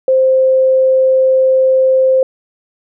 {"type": "tone", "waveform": "sine", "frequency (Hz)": 523.3, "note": "C5", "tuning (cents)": 0, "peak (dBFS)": -7, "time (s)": [0.08, 2.23], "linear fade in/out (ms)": 2, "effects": []}